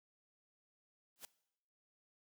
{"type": "noise with exponential growth", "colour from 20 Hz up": "white", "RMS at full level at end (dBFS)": -45, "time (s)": [1.16, 1.25], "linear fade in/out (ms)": 0, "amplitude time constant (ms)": 19, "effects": ["noise-tail reverb RT60 0.8 s tail -20 dB re dry", "high-pass 150 Hz 12 dB/octave"]}